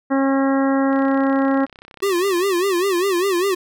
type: harmonic tone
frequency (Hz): 271.4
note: C#4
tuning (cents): -36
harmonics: 1 / 2 / 3 / 4 / 5 / 6 / 7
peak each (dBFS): -16 / -22 / -26 / -28 / -30 / -32 / -33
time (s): 0.1-1.66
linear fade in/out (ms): 20
type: click train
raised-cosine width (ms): 0.3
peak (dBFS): -25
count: 50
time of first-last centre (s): 0.93-2.433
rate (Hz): 32.6
type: tone with vibrato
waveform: square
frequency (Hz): 371.7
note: F#4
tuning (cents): +8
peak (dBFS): -17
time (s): 2.02-3.55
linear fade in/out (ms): 10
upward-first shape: sine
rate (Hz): 5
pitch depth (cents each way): 140
effects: none